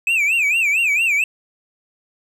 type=tone with vibrato; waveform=triangle; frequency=2504 Hz; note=D#7; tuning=10 cents sharp; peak=-13 dBFS; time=0.07-1.24 s; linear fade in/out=2 ms; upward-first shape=sine; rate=4.4 Hz; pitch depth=180 cents each way; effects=none